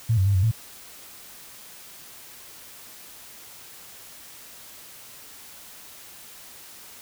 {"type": "tone with pitch steps", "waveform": "sine", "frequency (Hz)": [113.7, 94.8, 100, 93, 112], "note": ["A#2", "F#2", "G2", "F#2", "A2"], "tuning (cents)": [-43, 43, 35, 9, 31], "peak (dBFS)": -17, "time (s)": [0.09, 0.515], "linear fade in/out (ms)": 10, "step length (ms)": 85, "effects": ["white hiss -45 dBFS RMS until 7.01 s"]}